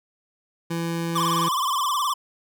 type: tone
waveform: 25% pulse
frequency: 167.5 Hz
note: E3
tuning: 28 cents sharp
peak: -21 dBFS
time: 0.7-1.49 s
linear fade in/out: 10 ms
type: tone with vibrato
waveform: square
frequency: 1094 Hz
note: C#6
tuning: 23 cents flat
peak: -22 dBFS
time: 1.15-2.14 s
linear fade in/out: 10 ms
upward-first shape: sine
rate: 19 Hz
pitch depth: 140 cents each way
effects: none